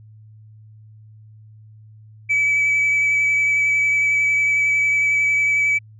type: tone with vibrato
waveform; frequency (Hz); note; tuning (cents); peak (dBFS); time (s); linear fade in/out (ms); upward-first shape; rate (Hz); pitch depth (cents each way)
sine; 2293; D7; -42; -13; 2.29-5.79; 20; sine; 11; 12
effects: tanh soft clip ceiling -13 dBFS + added 108 Hz sine -42 dBFS peak until 5.99 s